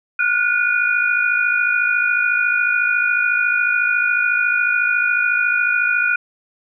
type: tone cluster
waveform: sine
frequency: 1426 / 1480 / 2448 Hz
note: F6 / F#6 / D#7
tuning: +36 / 0 / -29 cents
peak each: -19 dBFS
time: 0.19-6.16 s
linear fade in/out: 5 ms
effects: none